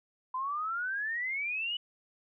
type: exponential sweep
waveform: sine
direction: up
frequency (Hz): 1011 to 2983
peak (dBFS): -31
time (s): 0.34-1.77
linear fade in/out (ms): 5
effects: none